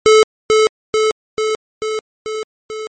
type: tone with echo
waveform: square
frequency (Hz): 434.2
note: A4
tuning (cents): -23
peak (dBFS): -6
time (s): 0.06-0.23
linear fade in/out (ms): 0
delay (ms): 440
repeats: 6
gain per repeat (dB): -3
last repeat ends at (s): 2.87
effects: MP3 32 kbps